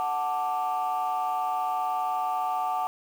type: chord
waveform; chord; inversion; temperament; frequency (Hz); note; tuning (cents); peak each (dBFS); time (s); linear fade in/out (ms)
sine; D major; first; equal; 740 / 880 / 1174.7; F#5 / A5 / D6; 0 / 0 / 0; -27 / -29 / -30; 0-2.87; 0
effects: tanh soft clip ceiling -20 dBFS + 8-bit